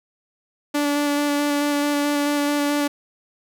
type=tone with vibrato; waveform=sawtooth; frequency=290 Hz; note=D4; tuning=22 cents flat; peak=-15 dBFS; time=0.74-2.88 s; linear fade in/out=10 ms; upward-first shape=square; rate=4.6 Hz; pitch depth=10 cents each way; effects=none